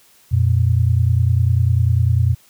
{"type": "tone pair together", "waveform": "sine", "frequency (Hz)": [89.7, 119.74], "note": ["F2", "A#2"], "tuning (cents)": [47, 47], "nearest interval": "perfect fourth", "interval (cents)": 500, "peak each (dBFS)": -15, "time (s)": [0.31, 2.35], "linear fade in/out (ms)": 20, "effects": ["white hiss -52 dBFS RMS until 2.49 s"]}